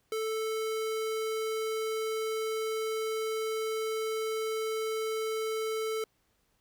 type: tone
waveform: square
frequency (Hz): 440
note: A4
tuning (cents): 0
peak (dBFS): -31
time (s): 0.12-6.04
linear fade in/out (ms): 2
effects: pink hiss -73 dBFS RMS until 6.6 s